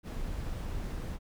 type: noise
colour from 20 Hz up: brown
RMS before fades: -36 dBFS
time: 0.03-1.19 s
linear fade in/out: 50 ms
effects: none